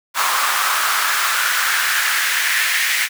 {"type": "noise with high-pass filter sweep", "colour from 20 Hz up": "pink", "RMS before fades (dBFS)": -18, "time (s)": [0.14, 3.09], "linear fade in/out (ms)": 50, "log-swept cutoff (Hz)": [1100, 2000], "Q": 3.1, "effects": []}